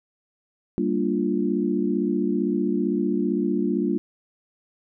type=chord; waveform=sine; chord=G minor seventh; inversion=none; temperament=equal with one note detuned; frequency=196 / 231.5 / 293.7 / 349.2 Hz; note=G3 / Bb3 / D4 / F4; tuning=0 / -12 / 0 / 0 cents; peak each=-26 dBFS; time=0.78-3.98 s; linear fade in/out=0 ms; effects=none